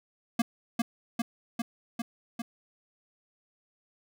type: tone with echo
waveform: square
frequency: 233.8 Hz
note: A#3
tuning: 5 cents sharp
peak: -23 dBFS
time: 0.39-0.42 s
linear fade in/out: 5 ms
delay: 400 ms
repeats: 5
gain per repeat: -2 dB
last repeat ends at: 2.42 s
effects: none